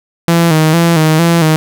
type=tone with vibrato; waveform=sawtooth; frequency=162.7 Hz; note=E3; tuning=22 cents flat; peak=-3 dBFS; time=0.28-1.56 s; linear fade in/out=0 ms; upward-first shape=square; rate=2.2 Hz; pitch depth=63 cents each way; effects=none